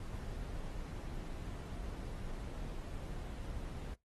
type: noise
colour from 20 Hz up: brown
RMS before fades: -43 dBFS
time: 0-3.94 s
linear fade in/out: 2 ms
effects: noise-tail reverb RT60 0.2 s tail -22 dB re dry + AAC 32 kbps